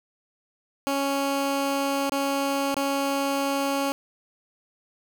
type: tone with dropouts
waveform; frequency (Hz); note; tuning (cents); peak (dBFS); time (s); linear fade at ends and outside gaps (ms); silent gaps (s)
15% pulse; 277.2; C#4; 0; -17; 0.87-3.92; 0; 2.096-2.12 / 2.743-2.767
effects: none